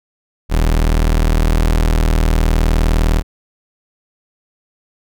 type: tone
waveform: 35% pulse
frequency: 39.69 Hz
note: D#1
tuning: 35 cents sharp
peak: -9 dBFS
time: 0.49-3.23 s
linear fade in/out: 50 ms
effects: none